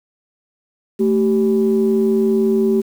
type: tone pair together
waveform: sine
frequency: 220.6 / 386.5 Hz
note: A3 / G4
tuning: +5 / -24 cents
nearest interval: minor seventh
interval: 971 cents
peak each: -15 / -14 dBFS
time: 0.99-2.82 s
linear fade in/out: 20 ms
effects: tanh soft clip ceiling -6 dBFS + 7-bit